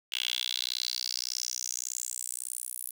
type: tone with high-pass filter sweep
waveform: 10% pulse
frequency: 61.74 Hz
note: B1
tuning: in tune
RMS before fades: -35 dBFS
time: 0.12-2.91 s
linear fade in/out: 5 ms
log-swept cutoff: 3000 to 11000 Hz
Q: 5.3
effects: none